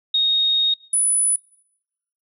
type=tone pair in turn; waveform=sine; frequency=3729 / 9955 Hz; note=A#7 / D#9; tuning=0 / 0 cents; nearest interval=octave + perfect fourth; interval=1700 cents; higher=second; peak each=-15 dBFS; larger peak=neither; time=0.14-0.74 / 0.93-1.36 s; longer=first; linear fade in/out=5 ms; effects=noise-tail reverb RT60 0.9 s tail -25 dB re dry